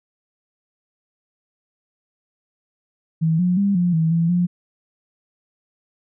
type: tone with pitch steps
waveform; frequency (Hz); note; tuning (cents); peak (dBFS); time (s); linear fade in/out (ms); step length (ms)
sine; 161.4 / 179.5 / 199.7 / 176.4 / 161.5 / 166.8 / 176.6; E3 / F3 / G3 / F3 / E3 / E3 / F3; -36 / +48 / +32 / +18 / -35 / +21 / +20; -15; 3.21-4.47; 20; 180
effects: none